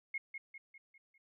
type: tone with echo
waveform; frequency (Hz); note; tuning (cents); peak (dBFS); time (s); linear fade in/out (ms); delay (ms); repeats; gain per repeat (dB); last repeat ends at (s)
sine; 2158; C#7; -47; -35; 0.14-0.18; 5; 200; 5; -6; 1.18
effects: none